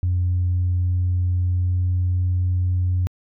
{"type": "tone with pitch glide", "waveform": "sine", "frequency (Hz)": [89.6, 90.43], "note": ["F2", "F#2"], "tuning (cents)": [45, -39], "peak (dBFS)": -16, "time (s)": [0.03, 3.07], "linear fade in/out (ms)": 0, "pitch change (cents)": 16, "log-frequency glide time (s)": [0.5, 2.41], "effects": ["tanh soft clip ceiling -14 dBFS"]}